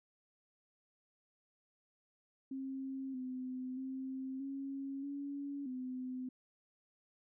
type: tone with pitch steps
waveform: sine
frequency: 267.2 / 255.8 / 263.5 / 273.5 / 282 / 255.1 Hz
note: C4 / C4 / C4 / C#4 / C#4 / C4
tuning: +36 / -39 / +12 / -23 / +30 / -44 cents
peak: -39 dBFS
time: 2.51-6.29 s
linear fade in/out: 5 ms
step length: 630 ms
effects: none